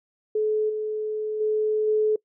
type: tone with level steps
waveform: sine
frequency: 429.5 Hz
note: A4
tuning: 42 cents flat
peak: -20 / -25 / -20 / -18 dBFS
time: 0.35-2.16 s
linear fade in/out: 5 ms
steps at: 0.69 / 1.4 / 1.87 s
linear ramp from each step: 10 ms
effects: noise-tail reverb RT60 0.1 s tail -23 dB re dry